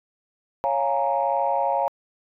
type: chord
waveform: sine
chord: Bb minor seventh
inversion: first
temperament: equal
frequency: 554.4 / 698.5 / 830.6 / 932.3 Hz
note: Db5 / F5 / Ab5 / Bb5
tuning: 0 / 0 / 0 / 0 cents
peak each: -25 dBFS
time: 0.64-1.88 s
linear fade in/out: 0 ms
effects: tanh soft clip ceiling -11 dBFS